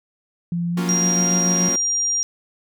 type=tone with pitch glide; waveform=sine; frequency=171.9 to 178.06 Hz; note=F3 to F3; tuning=-27 to +34 cents; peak=-20 dBFS; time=0.52-1.69 s; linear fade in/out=2 ms; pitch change=+61 cents; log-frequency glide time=0.71-0.81 s
type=chord; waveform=sawtooth; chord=Gb major seventh; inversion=none; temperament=equal; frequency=185 / 233.1 / 277.2 / 349.2 Hz; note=Gb3 / Bb3 / Db4 / F4; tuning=0 / 0 / 0 / 0 cents; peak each=-26 dBFS; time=0.77-1.76 s; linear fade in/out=5 ms
type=tone; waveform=sine; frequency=5700 Hz; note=F8; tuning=34 cents sharp; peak=-18 dBFS; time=0.89-2.23 s; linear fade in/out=0 ms
effects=none